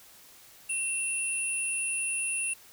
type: tone pair together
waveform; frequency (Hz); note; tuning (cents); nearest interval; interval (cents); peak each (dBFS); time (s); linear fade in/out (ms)
sine; 2705 / 9732; E7 / D#9; +44 / -39; octave + minor seventh; 2217; -32 / -30; 0.69-2.54; 10
effects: white hiss -54 dBFS RMS until 2.72 s